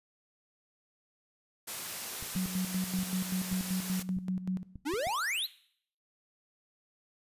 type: high-pass noise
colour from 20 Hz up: white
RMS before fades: -39 dBFS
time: 1.67-4.03 s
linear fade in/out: 10 ms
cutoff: 110 Hz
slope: 12 dB/octave
type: clicks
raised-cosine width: 5 ms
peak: -32 dBFS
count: 10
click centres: 2.226 / 2.354 / 2.46 / 2.989 / 3.528 / 3.609 / 4.168 / 4.757 / 4.938 / 5.07 s
type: tone with tremolo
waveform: sine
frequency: 185 Hz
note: F#3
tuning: in tune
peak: -28 dBFS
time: 2.36-4.63 s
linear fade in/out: 0 ms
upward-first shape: square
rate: 5.2 Hz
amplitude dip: 65%
type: exponential sweep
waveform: square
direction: up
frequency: 265.2 to 4383 Hz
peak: -31 dBFS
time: 4.85-5.47 s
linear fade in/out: 20 ms
effects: noise-tail reverb RT60 0.6 s tail -18 dB re dry + resampled to 32000 Hz